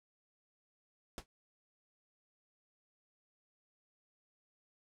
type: noise with exponential decay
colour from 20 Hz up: pink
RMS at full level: -40 dBFS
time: 1.18-1.26 s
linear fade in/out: 0 ms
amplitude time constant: 16 ms
effects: low-pass 9000 Hz 12 dB/octave